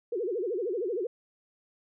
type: tone with vibrato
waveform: sine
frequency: 415.3 Hz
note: G#4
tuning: in tune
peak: -28 dBFS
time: 0.12-1.07 s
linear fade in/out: 5 ms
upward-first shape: sine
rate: 13 Hz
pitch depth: 290 cents each way
effects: none